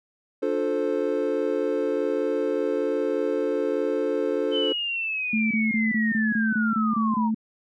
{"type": "chord", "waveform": "triangle", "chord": "D minor seventh", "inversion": "none", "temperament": "equal with one note detuned", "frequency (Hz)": [293.7, 354.9, 440, 523.3], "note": ["D4", "F4", "A4", "C5"], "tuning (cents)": [0, 28, 0, 0], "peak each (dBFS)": [-27, -28, -24, -26], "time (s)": [0.42, 4.73], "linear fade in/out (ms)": 10}
{"type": "linear sweep", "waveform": "sine", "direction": "down", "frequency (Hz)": [3073, 907], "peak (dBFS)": -25, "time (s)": [4.51, 7.31], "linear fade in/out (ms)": 50}
{"type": "tone bursts", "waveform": "sine", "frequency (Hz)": 220.1, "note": "A3", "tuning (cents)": 1, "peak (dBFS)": -21, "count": 10, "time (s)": [5.33, 7.346], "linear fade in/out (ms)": 5, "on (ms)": 180, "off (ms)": 24}
{"effects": []}